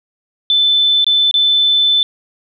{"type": "tone with dropouts", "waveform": "sine", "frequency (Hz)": 3520, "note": "A7", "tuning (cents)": 0, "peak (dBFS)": -9, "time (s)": [0.5, 2.03], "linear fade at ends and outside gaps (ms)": 1, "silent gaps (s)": [[1.044, 1.066], [1.312, 1.341]], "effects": []}